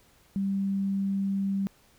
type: tone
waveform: sine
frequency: 196 Hz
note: G3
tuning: in tune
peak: -25 dBFS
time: 0.36-1.67 s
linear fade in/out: 0 ms
effects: pink hiss -61 dBFS RMS until 1.98 s